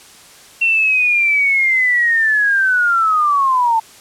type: linear sweep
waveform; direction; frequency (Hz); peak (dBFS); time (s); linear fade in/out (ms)
sine; down; 2725 to 880; -11; 0.61-3.8; 10
effects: white hiss -42 dBFS RMS until 4 s + low-pass 10000 Hz 12 dB/octave